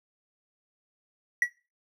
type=tone with exponential decay; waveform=triangle; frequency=1935 Hz; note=B6; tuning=36 cents flat; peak=-15 dBFS; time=1.42-1.5 s; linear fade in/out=2 ms; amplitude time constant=16 ms; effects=noise-tail reverb RT60 0.3 s tail -18 dB re dry